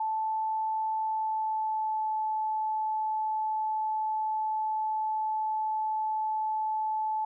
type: tone with pitch glide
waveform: sine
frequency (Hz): 876 to 867.9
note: A5 to A5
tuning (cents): -8 to -24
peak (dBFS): -27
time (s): 0-7.25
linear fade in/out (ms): 5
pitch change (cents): -16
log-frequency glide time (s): 1.02-2.09
effects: none